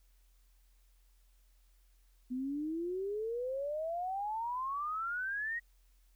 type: exponential sweep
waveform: sine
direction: up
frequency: 246.9 to 1909 Hz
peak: -34 dBFS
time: 2.3-5.6 s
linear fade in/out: 20 ms
effects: added 43 Hz sine -63 dBFS peak until 6.15 s + white hiss -75 dBFS RMS until 6.15 s